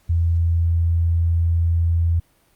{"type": "tone", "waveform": "sine", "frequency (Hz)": 84, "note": "E2", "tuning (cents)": 33, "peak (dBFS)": -15, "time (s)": [0.09, 2.2], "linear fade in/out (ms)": 10, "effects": ["pink hiss -60 dBFS RMS until 2.55 s", "Opus 48 kbps"]}